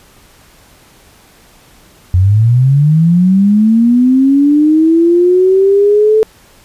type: linear sweep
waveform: sine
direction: up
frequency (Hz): 87.31 to 440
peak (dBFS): -5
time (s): 2.14-6.23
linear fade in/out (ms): 0
effects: pink hiss -44 dBFS RMS until 6.64 s + resampled to 32000 Hz